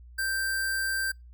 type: tone with sample-and-hold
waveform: sine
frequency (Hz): 1568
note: G6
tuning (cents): 0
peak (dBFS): -26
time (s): 0.18-1.12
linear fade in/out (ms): 10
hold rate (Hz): 6300
effects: noise-tail reverb RT60 0.2 s tail -26 dB re dry + added 60 Hz sine -46 dBFS peak until 1.33 s